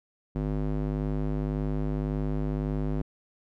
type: tone with band-pass filter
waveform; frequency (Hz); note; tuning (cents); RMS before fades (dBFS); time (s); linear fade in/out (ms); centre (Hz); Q
square; 50.9; G#1; -34; -29; 0.35-3.02; 5; 230; 0.88
effects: none